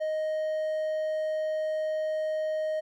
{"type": "tone", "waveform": "triangle", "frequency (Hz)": 623, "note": "D#5", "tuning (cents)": 2, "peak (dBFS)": -25, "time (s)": [0, 2.81], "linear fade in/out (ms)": 20, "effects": []}